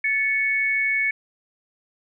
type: tone pair together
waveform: sine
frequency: 1743.2 / 2217 Hz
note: A6 / C#7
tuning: -17 / 0 cents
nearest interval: major third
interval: 417 cents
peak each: -26 / -20 dBFS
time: 0.04-1.11 s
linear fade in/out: 5 ms
effects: none